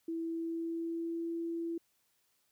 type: tone with pitch glide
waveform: sine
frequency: 329.6 to 334.6 Hz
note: E4 to E4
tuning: 0 to +26 cents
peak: -34 dBFS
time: 0.08-1.78 s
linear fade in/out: 5 ms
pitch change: +26 cents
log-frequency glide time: 0.23-1.3 s
effects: white hiss -75 dBFS RMS until 2.51 s